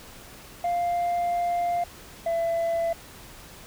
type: tone pair in turn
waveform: sine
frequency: 698.5 / 670.2 Hz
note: F5 / E5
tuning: 0 / +29 cents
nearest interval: minor second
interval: 71 cents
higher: first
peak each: -20 dBFS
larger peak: neither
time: 0.64-1.84 / 2.26-2.93 s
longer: first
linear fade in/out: 5 ms
effects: tanh soft clip ceiling -22 dBFS + pink hiss -46 dBFS RMS until 3.66 s